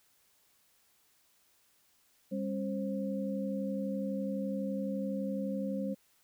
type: tone cluster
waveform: sine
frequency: 200 / 271.9 / 530 Hz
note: G3 / C#4 / C5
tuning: +35 / -33 / +22 cents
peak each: -34 / -39 / -38 dBFS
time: 2.31-5.95 s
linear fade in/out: 20 ms
effects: white hiss -69 dBFS RMS until 6.23 s